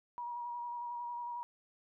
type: tone with vibrato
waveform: sine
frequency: 958 Hz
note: A#5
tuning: 47 cents sharp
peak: -38 dBFS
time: 0.18-1.43 s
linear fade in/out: 0 ms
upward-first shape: square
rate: 11 Hz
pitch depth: 17 cents each way
effects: none